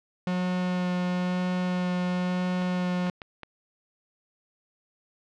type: tone with vibrato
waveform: 45% pulse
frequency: 180.7 Hz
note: F#3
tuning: 41 cents flat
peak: -25 dBFS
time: 0.27-3.1 s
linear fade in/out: 2 ms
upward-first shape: sine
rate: 1 Hz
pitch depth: 9 cents each way
type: clicks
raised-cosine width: 0.3 ms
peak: -22 dBFS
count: 4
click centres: 2.621 / 3.069 / 3.218 / 3.433 s
effects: low-pass 4000 Hz 12 dB/octave